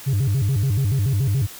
sine tone with vibrato, 116.54 Hz, A#2, in tune, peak -14 dBFS, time 0.06-1.47 s, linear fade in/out 20 ms, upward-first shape square, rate 7 Hz, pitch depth 270 cents each way, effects tanh soft clip ceiling -16 dBFS + white hiss -39 dBFS RMS until 1.59 s

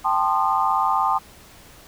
sine chord, A half-diminished seventh, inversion third, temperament equal with one note detuned, 784 / 880 / 1046.5 / 1220.3 Hz, G5 / A5 / C6 / Eb6, 0 / 0 / 0 / -34 cents, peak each -23 dBFS, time 0.04-1.19 s, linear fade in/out 20 ms, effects pink hiss -47 dBFS RMS until 1.87 s

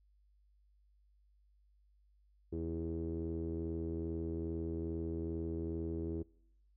sawtooth tone with low-pass filter, 82.41 Hz, E2, in tune, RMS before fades -39 dBFS, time 2.52-6.23 s, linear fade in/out 10 ms, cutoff 370 Hz, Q 9.4, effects noise-tail reverb RT60 0.8 s tail -26 dB re dry + added 50 Hz sine -66 dBFS peak until 6.76 s

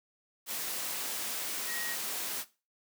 sine tone in noise, 1889 Hz, A#6, 22 cents sharp, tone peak -38 dBFS, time 1.66-1.97 s, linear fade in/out 50 ms, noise white, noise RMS -36 dBFS, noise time 0.46-2.45 s, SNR -5 dB, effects noise-tail reverb RT60 0.3 s tail -17 dB re dry + high-pass 200 Hz 12 dB/octave

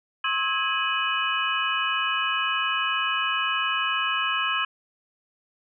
sine tone cluster, 1075 / 1294 / 1652 / 2512 / 2959 Hz, C6 / E6 / G#6 / D#7 / F#7, +47 / -32 / -10 / +16 / -1 cents, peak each -29 dBFS, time 0.24-4.65 s, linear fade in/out 5 ms, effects none

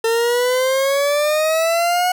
40% pulse exponential sweep, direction up, 450.4 to 733 Hz, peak -14 dBFS, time 0.04-2.12 s, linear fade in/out 5 ms, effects none

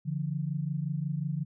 sine tone pair together, 144.44 / 170 Hz, D3 / F3, -28 / -46 cents, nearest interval minor third, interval 282 cents, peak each -31 / -33 dBFS, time 0.05-1.45 s, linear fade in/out 20 ms, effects none

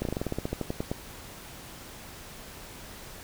slowing click train, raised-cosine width 2 ms, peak -16 dBFS, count 15, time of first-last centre 0.02-0.915 s, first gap 32 ms, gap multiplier 1.1, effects pink hiss -45 dBFS RMS until 3.23 s

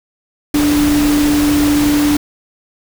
sine tone in noise, 293.7 Hz, D4, in tune, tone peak -10 dBFS, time 0.54-2.17 s, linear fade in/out 5 ms, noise pink, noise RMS -20 dBFS, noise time 0.54-2.17 s, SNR +7 dB, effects none

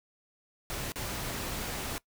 pink noise with dropouts, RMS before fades -36 dBFS, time 0.7-1.98 s, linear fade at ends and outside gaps 0 ms, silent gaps 0.92-0.958 s, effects noise-tail reverb RT60 0.1 s tail -21 dB re dry

